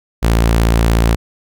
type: tone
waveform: sawtooth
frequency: 56.7 Hz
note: A#1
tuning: 47 cents flat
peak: -6 dBFS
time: 0.22-1.16 s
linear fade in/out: 20 ms
effects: none